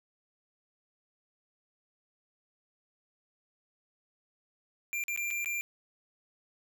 square tone with dropouts, 2377 Hz, D7, 20 cents sharp, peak -32 dBFS, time 4.93-5.61 s, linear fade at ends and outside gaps 0 ms, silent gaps 5.038-5.082 / 5.162-5.175 / 5.305-5.31 / 5.446-5.459 s, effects none

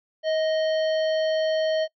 harmonic tone with a mistuned harmonic, 622.3 Hz, D#5, in tune, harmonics 1 / 3 / 5 / 7 / 9, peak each -21 / -36 / -35 / -38 / -51 dBFS, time 0.23-1.88 s, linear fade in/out 50 ms, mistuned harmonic 1, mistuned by +28 cents, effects noise-tail reverb RT60 0.1 s tail -22 dB re dry

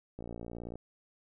click train, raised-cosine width 2 ms, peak -29 dBFS, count 34, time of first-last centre 0.19-0.756 s, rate 58.3 Hz, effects none

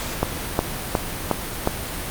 click train, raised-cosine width 1 ms, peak -3 dBFS, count 5, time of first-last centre 0.23-1.674 s, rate 2.77 Hz, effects pink hiss -29 dBFS RMS until 2.1 s + Opus 48 kbps

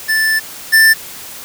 square tone pair in turn, 1760 / 1774.3 Hz, A6 / A6, 0 / +14 cents, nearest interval unison, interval 14 cents, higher second, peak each -12 / -6 dBFS, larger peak second, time 0.08-0.4 / 0.72-0.94 s, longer first, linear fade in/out 20 ms, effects white hiss -31 dBFS RMS until 1.44 s

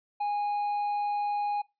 triangle tone, 824 Hz, G#5, 14 cents flat, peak -25 dBFS, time 0.2-1.62 s, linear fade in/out 10 ms, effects noise-tail reverb RT60 0.2 s tail -21 dB re dry + resampled to 11025 Hz

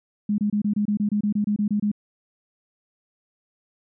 sine tone bursts, 207.7 Hz, G#3, in tune, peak -19 dBFS, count 14, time 0.29-1.916 s, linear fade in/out 5 ms, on 92 ms, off 26 ms, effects none

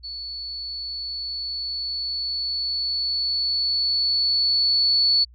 sine tone with level ramp, 4435 Hz, C#8, in tune, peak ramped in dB -31 to -15 dBFS, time 0.03-5.25 s, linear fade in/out 20 ms, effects added 60 Hz sine -46 dBFS peak until 5.34 s

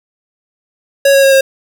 square tone with pitch steps, 554.4 / 548.7 / 543 / 537.4 Hz, C#5 / C#5 / C#5 / C5, 0 / -18 / -36 / +46 cents, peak -6 dBFS, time 1.05-1.41 s, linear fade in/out 5 ms, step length 90 ms, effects none

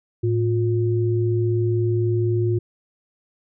sine tone pair together, 110.34 / 355 Hz, A2 / F4, +5 / +28 cents, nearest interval octave + minor sixth, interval 2023 cents, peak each -19 / -22 dBFS, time 0.23-2.59 s, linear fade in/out 10 ms, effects none

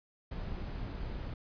brown noise, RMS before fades -39 dBFS, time 0.31-1.34 s, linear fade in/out 5 ms, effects resampled to 11025 Hz

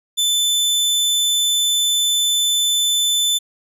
sawtooth tone, 3520 Hz, A7, in tune, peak -12 dBFS, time 0.17-3.39 s, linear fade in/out 20 ms, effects resampled to 32000 Hz

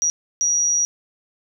sine tone bursts at uneven times, 5770 Hz, F#8, 44 cents flat, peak -16 dBFS, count 2, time 0.02-0.1 / 0.41-0.85 s, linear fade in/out 0 ms, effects none

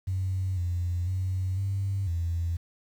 sine tone with pitch steps, 94 / 87.9 / 93.4 / 97.9 / 84.8 Hz, F#2 / F2 / F#2 / G2 / E2, +28 / +12 / +17 / -2 / +50 cents, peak -25 dBFS, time 0.07-2.57 s, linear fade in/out 10 ms, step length 500 ms, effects tanh soft clip ceiling -21 dBFS + 9-bit

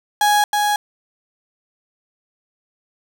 35% pulse tone with echo, 830.6 Hz, G#5, in tune, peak -11 dBFS, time 0.21-0.44 s, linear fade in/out 2 ms, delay 320 ms, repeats 1, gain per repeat -3 dB, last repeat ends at 0.76 s, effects none

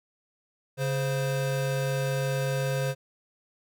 square tone pair together, 138.6 / 523.3 Hz, C#3 / C5, 0 / 0 cents, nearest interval octave + major seventh, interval 2300 cents, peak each -28 / -31 dBFS, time 0.77-2.95 s, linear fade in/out 50 ms, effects none

